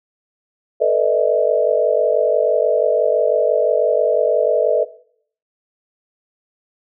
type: tone cluster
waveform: sine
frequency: 443.1 / 493.5 / 599 / 645 Hz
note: A4 / B4 / D5 / E5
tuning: +12 / -1 / +34 / -38 cents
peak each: -18 dBFS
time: 0.8-4.85 s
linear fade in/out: 20 ms
effects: noise-tail reverb RT60 0.6 s tail -18 dB re dry